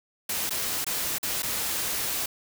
white noise with dropouts, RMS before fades -29 dBFS, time 0.29-2.26 s, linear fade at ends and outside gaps 5 ms, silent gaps 0.495-0.506 / 0.845-0.865 / 1.184-1.229 / 1.423-1.43 s, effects none

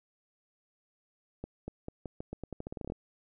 accelerating click train, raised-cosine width 2 ms, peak -25 dBFS, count 17, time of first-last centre 1.44-2.921 s, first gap 240 ms, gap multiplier 0.85, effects none

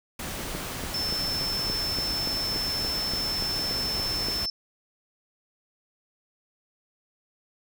pink noise, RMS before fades -34 dBFS, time 0.19-4.46 s, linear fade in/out 5 ms
click train, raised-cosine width 2 ms, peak -20 dBFS, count 14, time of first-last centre 0.55-4.286 s, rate 3.48 Hz
sine tone, 5300 Hz, E8, 9 cents sharp, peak -27 dBFS, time 0.94-4.5 s, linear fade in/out 2 ms
effects none

